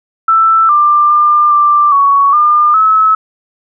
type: tone with pitch steps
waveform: sine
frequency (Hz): 1326 / 1188 / 1197 / 1181 / 1119 / 1204 / 1295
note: E6 / D6 / D6 / D6 / C#6 / D6 / E6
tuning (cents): +10 / +20 / +33 / +9 / +16 / +43 / -31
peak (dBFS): -5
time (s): 0.28-3.15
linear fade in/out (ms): 5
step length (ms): 410
effects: none